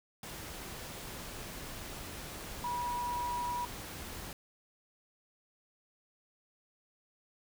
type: tone in noise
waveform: sine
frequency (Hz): 970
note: B5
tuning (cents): -31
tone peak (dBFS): -33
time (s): 2.64-3.65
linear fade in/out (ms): 2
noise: pink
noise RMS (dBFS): -44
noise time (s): 0.23-4.33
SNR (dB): +8
effects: none